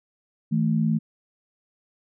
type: tone pair together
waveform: sine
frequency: 160.75 / 220 Hz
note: E3 / A3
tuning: -43 / 0 cents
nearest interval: perfect fourth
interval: 543 cents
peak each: -22 dBFS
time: 0.51-0.99 s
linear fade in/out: 20 ms
effects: none